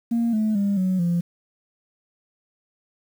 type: tone with pitch steps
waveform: sine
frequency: 233.1 / 216.2 / 200.6 / 186.08 / 172.62 Hz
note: A#3 / A3 / G3 / F#3 / F3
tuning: 0 / -30 / +40 / +10 / -20 cents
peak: -17 dBFS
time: 0.11-1.21 s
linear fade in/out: 10 ms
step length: 220 ms
effects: tanh soft clip ceiling -16 dBFS + 8-bit